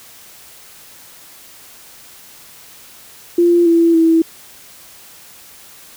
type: tone with pitch steps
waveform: sine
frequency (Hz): 345.5 / 334.9 / 327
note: F4 / E4 / E4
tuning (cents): -19 / +27 / -14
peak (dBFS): -8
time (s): 3.38-4.22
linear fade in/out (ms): 5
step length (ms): 280
effects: white hiss -41 dBFS RMS until 5.96 s